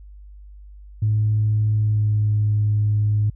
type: tone with pitch glide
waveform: sine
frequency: 107.1 to 105.5 Hz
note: A2 to G#2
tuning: -46 to +28 cents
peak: -15 dBFS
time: 1.02-3.3 s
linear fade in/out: 5 ms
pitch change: -26 cents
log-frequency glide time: 1.75-2.16 s
effects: tanh soft clip ceiling -11 dBFS + added 50 Hz sine -39 dBFS peak until 3.35 s